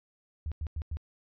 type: tone bursts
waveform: sine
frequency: 77 Hz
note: D#2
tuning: 17 cents flat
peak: -31 dBFS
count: 4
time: 0.46-0.97 s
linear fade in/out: 0 ms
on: 57 ms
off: 94 ms
effects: resampled to 11025 Hz